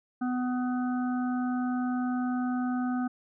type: harmonic tone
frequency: 250 Hz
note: B3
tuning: 21 cents sharp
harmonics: 1 / 3 / 5 / 6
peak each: -27 / -37 / -41 / -43 dBFS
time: 0.21-3.08 s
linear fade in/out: 10 ms
effects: none